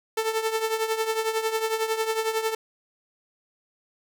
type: tone with tremolo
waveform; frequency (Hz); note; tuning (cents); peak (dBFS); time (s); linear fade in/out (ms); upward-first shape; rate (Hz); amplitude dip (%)
sawtooth; 443.3; A4; +13; -17; 0.17-2.55; 5; triangle; 11; 75
effects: none